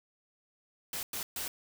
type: noise bursts at uneven times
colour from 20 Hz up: white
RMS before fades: -37 dBFS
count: 3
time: 0.93-1.03 / 1.13-1.23 / 1.36-1.48 s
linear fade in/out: 2 ms
effects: none